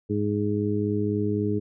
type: harmonic tone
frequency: 103.83 Hz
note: G#2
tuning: in tune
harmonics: 1 / 2 / 3 / 4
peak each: -28 / -28 / -28 / -28 dBFS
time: 0.09-1.6 s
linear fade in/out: 20 ms
effects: none